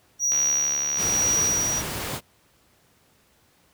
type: tone with tremolo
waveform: triangle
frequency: 5780 Hz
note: F#8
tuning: 41 cents flat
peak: -18 dBFS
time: 0.19-1.83 s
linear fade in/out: 50 ms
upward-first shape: sine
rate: 1.1 Hz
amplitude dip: 40%
type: click train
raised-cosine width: 0.2 ms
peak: -16 dBFS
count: 84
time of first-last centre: 0.32-1.471 s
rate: 72.1 Hz
type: noise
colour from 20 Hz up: pink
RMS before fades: -30 dBFS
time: 0.96-2.21 s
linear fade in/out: 50 ms
effects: pink hiss -61 dBFS RMS until 3.73 s + high-pass 60 Hz 12 dB/octave